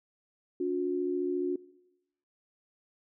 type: tone pair together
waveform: sine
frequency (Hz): 286 / 360.3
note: D4 / F#4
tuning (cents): -46 / -46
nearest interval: major third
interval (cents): 400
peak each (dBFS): -33 / -29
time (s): 0.6-1.56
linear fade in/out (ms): 5
effects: noise-tail reverb RT60 0.9 s tail -21 dB re dry